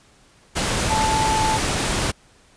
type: tone in noise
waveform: sine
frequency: 874 Hz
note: A5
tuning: 12 cents flat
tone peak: -19 dBFS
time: 0.89-1.58 s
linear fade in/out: 20 ms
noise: pink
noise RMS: -22 dBFS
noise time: 0.55-2.12 s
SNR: 0 dB
effects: pink hiss -54 dBFS RMS until 2.56 s + resampled to 22050 Hz